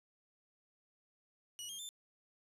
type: tone with pitch steps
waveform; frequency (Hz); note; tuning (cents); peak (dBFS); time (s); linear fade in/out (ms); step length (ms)
20% pulse; 2918 / 3219 / 3551; F#7 / G7 / A7; -25 / +45 / +15; -38; 1.59-1.89; 0; 100
effects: resampled to 32000 Hz + 11-bit